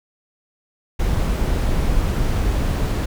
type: noise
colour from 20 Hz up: brown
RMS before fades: -19 dBFS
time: 0.99-3.06 s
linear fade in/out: 10 ms
effects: none